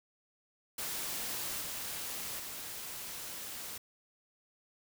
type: noise with level steps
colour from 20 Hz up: white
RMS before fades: -38 / -40 / -43 dBFS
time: 0.78-3.78 s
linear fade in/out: 5 ms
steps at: 1.6 / 2.38 s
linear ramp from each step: 20 ms
effects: none